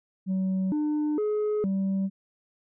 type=tone with pitch steps; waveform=sine; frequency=189 / 300.6 / 422.5 / 193.4 Hz; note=F#3 / D4 / G#4 / G3; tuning=+37 / +40 / +30 / -23 cents; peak=-21 dBFS; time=0.26-2.1 s; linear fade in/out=50 ms; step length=460 ms; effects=tanh soft clip ceiling -23 dBFS